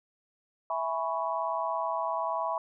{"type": "chord", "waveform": "sine", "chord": "C# minor seventh", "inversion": "first", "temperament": "equal", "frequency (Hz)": [659.3, 830.6, 987.8, 1108.7], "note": ["E5", "G#5", "B5", "C#6"], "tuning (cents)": [0, 0, 0, 0], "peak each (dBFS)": [-33, -36, -32, -35], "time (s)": [0.7, 2.58], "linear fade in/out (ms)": 2, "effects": []}